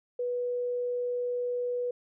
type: tone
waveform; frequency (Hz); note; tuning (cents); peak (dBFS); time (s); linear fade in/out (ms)
sine; 490; B4; -14; -28; 0.19-1.91; 5
effects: none